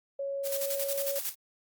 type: tone with pitch glide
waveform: sine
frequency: 554.4 to 557.6 Hz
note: C#5 to C#5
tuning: 0 to +10 cents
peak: -31 dBFS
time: 0.19-1.19 s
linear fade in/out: 5 ms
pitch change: +10 cents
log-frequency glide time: 0.59-1.04 s
type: noise with tremolo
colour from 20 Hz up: blue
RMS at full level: -32 dBFS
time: 0.43-1.35 s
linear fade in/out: 50 ms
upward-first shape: square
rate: 11 Hz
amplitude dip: 60%
effects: Opus 48 kbps